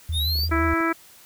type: tone with vibrato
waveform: sine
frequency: 77.9 Hz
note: D#2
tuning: 3 cents sharp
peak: -23 dBFS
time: 0.09-0.74 s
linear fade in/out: 5 ms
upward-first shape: sine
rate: 5.8 Hz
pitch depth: 89 cents each way
type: exponential sweep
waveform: square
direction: up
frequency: 3540 to 4860 Hz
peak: -24 dBFS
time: 0.12-0.49 s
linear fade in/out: 50 ms
type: clicks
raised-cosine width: 2 ms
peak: -30 dBFS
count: 10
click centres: 0.356 / 0.39 / 0.436 / 0.494 / 0.56 / 0.59 / 0.646 / 0.679 / 0.722 / 0.806 s
type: harmonic tone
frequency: 329.6 Hz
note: E4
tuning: in tune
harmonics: 1 / 2 / 3 / 4 / 5 / 6 / 7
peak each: -23 / -32 / -31 / -25 / -29 / -32 / -32 dBFS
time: 0.51-0.93 s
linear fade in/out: 10 ms
effects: white hiss -50 dBFS RMS until 1.25 s